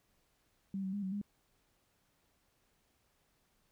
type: tone with pitch steps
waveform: sine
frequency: 194.5 / 189.9 / 203.5 / 189 / 204 Hz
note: G3 / F#3 / G#3 / F#3 / G#3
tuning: -13 / +45 / -35 / +37 / -31 cents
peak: -35 dBFS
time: 0.74-1.215 s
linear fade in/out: 2 ms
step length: 95 ms
effects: pink hiss -75 dBFS RMS until 3.71 s